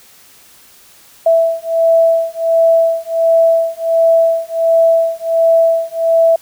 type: beating tone pair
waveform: sine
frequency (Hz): 659.3 / 660.7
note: E5 / E5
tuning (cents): 0 / +4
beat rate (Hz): 1.4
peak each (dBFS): -12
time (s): 1.26-6.36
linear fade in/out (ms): 5
effects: white hiss -44 dBFS RMS until 6.41 s